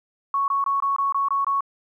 sine tone bursts, 1108.7 Hz, C#6, in tune, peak -19 dBFS, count 8, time 0.34-1.607 s, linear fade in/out 2 ms, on 140 ms, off 21 ms, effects 10-bit

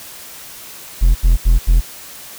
triangle tone bursts, 42 Hz, E1, 33 cents sharp, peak -5 dBFS, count 4, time 1.01-1.81 s, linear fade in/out 20 ms, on 140 ms, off 80 ms, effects white hiss -35 dBFS RMS until 2.38 s

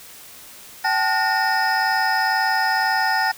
triangle tone cluster, 768 / 870 / 1444 / 1831 / 5080 Hz, G5 / A5 / F#6 / A#6 / D#8, -36 / -20 / -43 / -32 / +35 cents, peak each -21 / -21 / -23 / -21 / -27 dBFS, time 0.84-3.32 s, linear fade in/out 10 ms, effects white hiss -42 dBFS RMS until 3.37 s

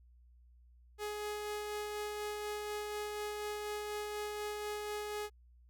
sawtooth tone with tremolo, 418.8 Hz, G#4, 15 cents sharp, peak -33 dBFS, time 0.98-5.3 s, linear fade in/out 50 ms, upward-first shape sine, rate 4.1 Hz, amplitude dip 25%, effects added 60 Hz sine -59 dBFS peak until 5.69 s

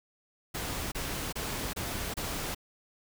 pink noise bursts, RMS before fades -35 dBFS, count 5, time 0.54-2.548 s, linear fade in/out 10 ms, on 380 ms, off 27 ms, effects none

